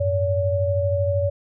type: tone cluster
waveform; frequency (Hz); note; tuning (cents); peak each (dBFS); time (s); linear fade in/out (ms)
sine; 93.3 / 106.1 / 569; F#2 / G#2 / C#5; +15 / +38 / +45; -22 / -29 / -21; 0-1.3; 10
effects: none